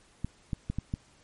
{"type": "clicks", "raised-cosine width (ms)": 5, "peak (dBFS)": -18, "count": 5, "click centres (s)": [0.246, 0.532, 0.7, 0.786, 0.939], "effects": ["pink hiss -61 dBFS RMS until 1.23 s", "MP3 48 kbps"]}